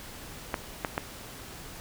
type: clicks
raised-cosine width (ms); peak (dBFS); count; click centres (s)
0.5; -12; 3; 0.542 / 0.848 / 0.979
effects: pink hiss -44 dBFS RMS until 1.8 s